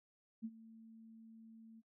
sine tone with ADSR envelope, 224.3 Hz, A3, 34 cents sharp, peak -38 dBFS, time 0.42-1.82 s, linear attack 29 ms, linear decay 48 ms, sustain -17 dB, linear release 32 ms, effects noise-tail reverb RT60 0.1 s tail -22 dB re dry

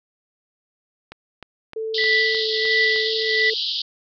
click train, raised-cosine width 0.3 ms, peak -20 dBFS, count 7, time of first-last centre 1.12-2.96 s, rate 3.26 Hz
sine tone with vibrato, 440 Hz, A4, in tune, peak -24 dBFS, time 1.76-3.54 s, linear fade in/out 5 ms, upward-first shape square, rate 2.3 Hz, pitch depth 9 cents each way
white band-pass noise, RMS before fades -25 dBFS, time 1.94-3.82 s, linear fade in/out 5 ms, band 3000 to 4900 Hz, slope 96 dB/octave
sine tone with tremolo, 1974 Hz, B6, 1 cent flat, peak -15 dBFS, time 1.98-3.5 s, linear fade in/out 2 ms, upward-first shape triangle, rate 1.5 Hz, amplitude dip 100%
effects none

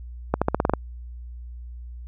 accelerating click train, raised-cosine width 1 ms, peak -5 dBFS, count 8, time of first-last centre 0.34-0.736 s, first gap 76 ms, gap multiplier 0.9, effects added 60 Hz sine -35 dBFS peak until 2.07 s

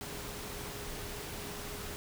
sine tone in noise, 412.2 Hz, G#4, 13 cents flat, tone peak -49 dBFS, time 0.01-1.96 s, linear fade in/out 0 ms, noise pink, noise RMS -42 dBFS, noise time 0.01-1.96 s, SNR -10 dB, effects none

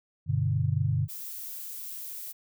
sine chord, G major, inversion none, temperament equal, 98 / 123.47 / 146.83 Hz, G2 / B2 / D3, 0 / 0 / 0 cents, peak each -28 dBFS, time 0.26-1.08 s, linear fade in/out 50 ms
violet noise, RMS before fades -39 dBFS, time 1.08-2.33 s, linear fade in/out 20 ms
effects none

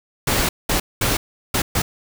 pink noise bursts at uneven times, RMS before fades -19 dBFS, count 5, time 0.27-0.49 / 0.69-0.8 / 1.01-1.17 / 1.54-1.62 / 1.75-1.82 s, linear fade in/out 5 ms, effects none

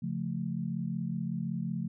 sine chord, Db augmented, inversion none, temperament equal, 138.59 / 174.61 / 220 Hz, Db3 / F3 / A3, 0 / 0 / 0 cents, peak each -37 / -34 / -36 dBFS, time 0.02-1.88 s, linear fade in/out 10 ms, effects none

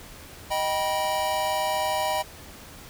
square chord, Eb augmented, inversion none, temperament just, 622.3 / 777.8 / 972.3 Hz, Eb5 / G5 / B5, 0 / -14 / -27 cents, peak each -29 dBFS, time 0.5-2.23 s, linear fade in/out 20 ms, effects added 79 Hz sine -52 dBFS peak until 2.89 s + pink hiss -45 dBFS RMS until 2.89 s

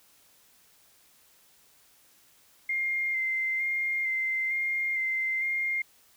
sine tone with vibrato, 2100 Hz, C7, 6 cents sharp, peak -26 dBFS, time 2.69-5.82 s, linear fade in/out 5 ms, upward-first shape square, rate 1.1 Hz, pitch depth 16 cents each way, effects white hiss -61 dBFS RMS until 6.16 s

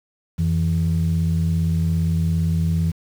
sine tone pair together, 87.31 / 164.81 Hz, F2 / E3, 0 / 0 cents, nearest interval major seventh, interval 1100 cents, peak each -19 / -18 dBFS, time 0.38-2.92 s, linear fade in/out 20 ms, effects tanh soft clip ceiling -12 dBFS + 7-bit

